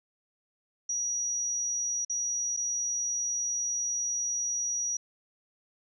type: tone with dropouts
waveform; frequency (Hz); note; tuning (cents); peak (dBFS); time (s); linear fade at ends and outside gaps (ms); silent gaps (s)
sine; 5790; F#8; -38; -28; 0.89-4.97; 5; 2.049-2.096 / 2.566-2.572
effects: none